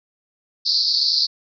pink band-pass noise, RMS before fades -19 dBFS, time 0.65-1.27 s, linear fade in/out 20 ms, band 4200 to 5000 Hz, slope 96 dB/octave, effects none

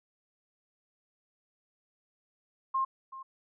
sine tone with echo, 1064 Hz, C6, 29 cents sharp, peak -26 dBFS, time 2.74-2.85 s, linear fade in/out 10 ms, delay 380 ms, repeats 1, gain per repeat -15 dB, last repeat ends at 3.23 s, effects none

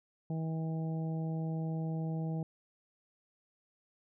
harmonic tone, 160.8 Hz, E3, 43 cents flat, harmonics 1 / 2 / 3 / 4 / 5, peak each -33 / -44 / -47 / -49 / -50 dBFS, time 0.3-2.43 s, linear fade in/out 2 ms, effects none

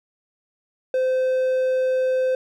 triangle tone, 516 Hz, C5, 24 cents flat, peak -16 dBFS, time 0.94-2.35 s, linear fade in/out 2 ms, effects none

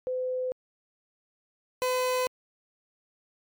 sine / 30% pulse tone pair in turn, 509 / 506.6 Hz, C5 / B4, -48 / +44 cents, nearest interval unison, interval 8 cents, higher first, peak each -27 / -22 dBFS, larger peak second, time 0.07-0.52 / 1.82-2.27 s, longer neither, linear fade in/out 0 ms, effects MP3 96 kbps

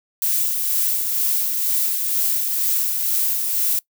violet noise with tremolo, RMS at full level -19 dBFS, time 0.22-3.79 s, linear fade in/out 2 ms, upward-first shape sine, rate 2.1 Hz, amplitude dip 35%, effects noise-tail reverb RT60 0.1 s tail -22 dB re dry

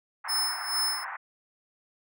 pink band-pass noise, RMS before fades -37 dBFS, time 0.24-1.17 s, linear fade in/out 10 ms, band 800 to 2000 Hz, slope 48 dB/octave
sawtooth tone with tremolo, 5230 Hz, E8, 15 cents flat, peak -22 dBFS, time 0.28-1.05 s, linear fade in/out 20 ms, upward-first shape sine, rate 2.3 Hz, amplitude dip 80%
effects none

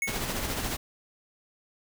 square tone with exponential decay, 2198 Hz, C#7, 15 cents flat, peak -25 dBFS, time 0.02-0.27 s, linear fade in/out 2 ms, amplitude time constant 54 ms
pink noise with tremolo, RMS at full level -30 dBFS, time 0.07-0.77 s, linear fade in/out 10 ms, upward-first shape sine, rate 14 Hz, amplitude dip 40%
effects none

